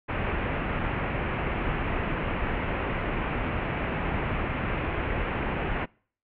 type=low-pass noise; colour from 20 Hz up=pink; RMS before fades=-29 dBFS; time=0.08-5.86 s; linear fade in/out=20 ms; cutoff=2700 Hz; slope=48 dB/octave; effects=noise-tail reverb RT60 0.5 s tail -26 dB re dry